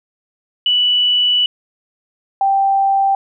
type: tone pair in turn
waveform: sine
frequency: 2960 / 784 Hz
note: F#7 / G5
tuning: 0 / 0 cents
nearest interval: octave + major seventh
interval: 2300 cents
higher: first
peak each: -11 dBFS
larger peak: neither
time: 0.66-1.46 / 2.41-3.15 s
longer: first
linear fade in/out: 2 ms
effects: none